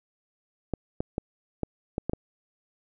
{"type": "clicks", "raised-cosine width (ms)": 2, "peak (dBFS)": -14, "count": 7, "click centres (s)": [0.737, 1.005, 1.181, 1.633, 1.981, 2.096, 2.134], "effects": []}